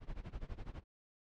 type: noise with tremolo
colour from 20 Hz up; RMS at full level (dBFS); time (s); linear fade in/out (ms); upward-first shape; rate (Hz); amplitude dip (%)
brown; -42; 0-0.84; 50; sine; 12; 90
effects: low-pass 4000 Hz 12 dB/octave